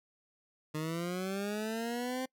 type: linear sweep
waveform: 20% pulse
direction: up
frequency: 151.7 to 261.6 Hz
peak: -29 dBFS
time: 0.74-2.26 s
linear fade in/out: 10 ms
effects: noise-tail reverb RT60 0.1 s tail -25 dB re dry